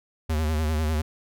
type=tone with vibrato; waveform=square; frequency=77.78 Hz; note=D#2; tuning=in tune; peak=-23 dBFS; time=0.29-1.02 s; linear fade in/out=10 ms; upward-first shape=sine; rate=10 Hz; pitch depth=62 cents each way; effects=none